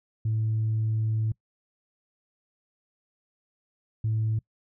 sine tone pair in turn, 110 / 110 Hz, A2 / A2, 0 / 0 cents, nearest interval unison, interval 0 cents, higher neither, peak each -22 dBFS, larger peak neither, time 0.25-1.32 / 4.04-4.39 s, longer first, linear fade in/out 5 ms, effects noise-tail reverb RT60 0.1 s tail -25 dB re dry + tanh soft clip ceiling -20 dBFS

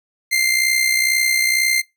sawtooth tone with amplitude modulation, 2093 Hz, C7, in tune, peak -9 dBFS, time 0.31-1.82 s, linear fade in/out 20 ms, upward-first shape sine, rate 62.1 Hz, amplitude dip 55%, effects noise-tail reverb RT60 0.2 s tail -22 dB re dry

